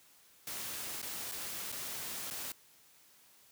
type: noise with dropouts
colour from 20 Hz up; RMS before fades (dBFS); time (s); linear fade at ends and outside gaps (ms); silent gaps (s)
white; -41; 0.47-2.52; 2; 1.017-1.027 / 1.315-1.319 / 1.719-1.724 / 2.302-2.309
effects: white hiss -63 dBFS RMS until 3.51 s + high-pass 60 Hz 12 dB/octave